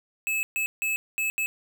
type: tone bursts at uneven times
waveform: square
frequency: 2600 Hz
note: E7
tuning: 24 cents flat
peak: -25 dBFS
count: 5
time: 0.27-0.43 / 0.56-0.66 / 0.82-0.96 / 1.18-1.3 / 1.38-1.46 s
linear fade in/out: 0 ms
effects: none